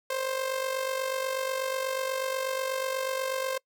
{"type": "tone with amplitude modulation", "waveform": "sawtooth", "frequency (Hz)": 526, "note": "C5", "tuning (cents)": 9, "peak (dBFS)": -22, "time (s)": [0.1, 3.58], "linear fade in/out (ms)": 5, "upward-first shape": "sine", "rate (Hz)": 48.2, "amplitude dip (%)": 60, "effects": ["noise-tail reverb RT60 0.1 s tail -25 dB re dry"]}